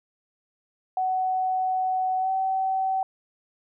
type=tone with pitch glide; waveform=sine; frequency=748 to 763.3 Hz; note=F#5 to G5; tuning=+19 to -46 cents; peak=-22 dBFS; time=0.97-3.03 s; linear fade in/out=2 ms; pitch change=+35 cents; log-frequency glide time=2.19-2.3 s; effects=none